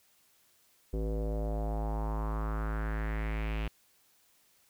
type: tone with low-pass filter sweep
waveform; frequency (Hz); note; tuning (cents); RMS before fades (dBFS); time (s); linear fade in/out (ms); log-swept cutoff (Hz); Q
square; 53.9; A1; -35; -33; 0.93-3.68; 5; 430 to 2800; 3.4
effects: white hiss -67 dBFS RMS until 4.69 s